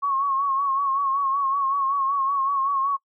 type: tone with vibrato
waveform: sine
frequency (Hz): 1100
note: C#6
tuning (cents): -14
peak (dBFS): -20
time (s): 0.02-2.97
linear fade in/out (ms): 20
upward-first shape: sine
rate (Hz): 5.3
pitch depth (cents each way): 53
effects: noise-tail reverb RT60 0.1 s tail -22 dB re dry